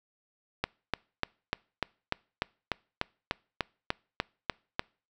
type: click train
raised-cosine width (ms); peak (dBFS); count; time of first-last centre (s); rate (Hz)
0.3; -11; 15; 0.64-4.794; 3.37
effects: noise-tail reverb RT60 0.4 s tail -26 dB re dry